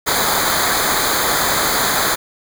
pink noise with comb filter, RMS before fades -17 dBFS, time 0.06-2.16 s, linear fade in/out 20 ms, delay 0.36 ms, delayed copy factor -0.85, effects none

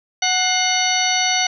harmonic tone with a mistuned harmonic, 740 Hz, F#5, in tune, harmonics 1 / 2 / 3 / 4 / 5 / 6 / 8, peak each -22 / -28 / -22 / -24 / -26 / -24 / -22 dBFS, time 0.22-1.47 s, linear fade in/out 5 ms, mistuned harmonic 3, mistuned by -77 cents, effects none

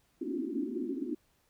pink band-pass noise, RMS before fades -35 dBFS, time 0.21-1.15 s, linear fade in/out 10 ms, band 230 to 370 Hz, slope 96 dB/octave, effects pink hiss -71 dBFS RMS until 1.49 s

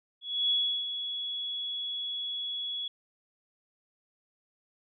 sine tone with ADSR envelope, 3370 Hz, G#7, 25 cents sharp, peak -23 dBFS, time 0.21-2.88 s, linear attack 290 ms, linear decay 350 ms, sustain -9 dB, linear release 4 ms, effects none

